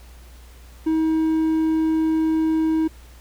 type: tone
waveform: triangle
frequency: 318.3 Hz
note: D#4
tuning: 39 cents sharp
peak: -15 dBFS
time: 0.86-2.88 s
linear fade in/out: 10 ms
effects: added 60 Hz sine -42 dBFS peak until 3.2 s + pink hiss -51 dBFS RMS until 3.2 s